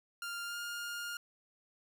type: tone with pitch glide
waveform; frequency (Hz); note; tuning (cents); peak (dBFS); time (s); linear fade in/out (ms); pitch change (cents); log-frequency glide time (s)
sawtooth; 1396.9 to 1413.1; F6 to F6; 0 to +20; -35; 0.22-1.17; 2; +20; 0.45-0.57
effects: none